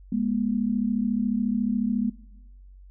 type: tone pair together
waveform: sine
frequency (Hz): 206.9 / 241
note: G#3 / B3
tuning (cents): -6 / -42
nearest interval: minor third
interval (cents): 264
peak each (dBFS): -25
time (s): 0.12-2.1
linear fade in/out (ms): 5
effects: noise-tail reverb RT60 1.0 s tail -20 dB re dry + added 47 Hz sine -45 dBFS peak until 2.9 s